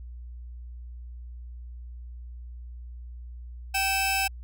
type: tone pair together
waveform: sawtooth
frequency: 776.3 / 2617 Hz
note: G5 / E7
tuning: -17 / -13 cents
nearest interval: octave + major sixth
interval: 2104 cents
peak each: -23 dBFS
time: 3.74-4.28 s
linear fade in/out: 10 ms
effects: added 60 Hz sine -38 dBFS peak until 4.43 s